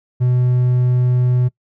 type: tone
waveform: triangle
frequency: 124.7 Hz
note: B2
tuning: 17 cents sharp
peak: -10 dBFS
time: 0.2-1.49 s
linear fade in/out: 20 ms
effects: noise-tail reverb RT60 0.1 s tail -22 dB re dry